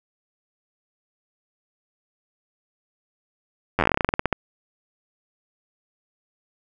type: slowing click train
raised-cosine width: 0.5 ms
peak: -4 dBFS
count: 18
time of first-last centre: 3.79-4.327 s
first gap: 10 ms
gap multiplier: 1.13
effects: none